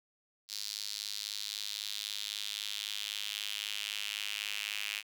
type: tone with high-pass filter sweep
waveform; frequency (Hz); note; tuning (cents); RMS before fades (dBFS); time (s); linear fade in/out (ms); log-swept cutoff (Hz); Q
square; 51.91; G#1; 0; -39; 0.48-5.03; 50; 4500 to 2600; 3.2
effects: none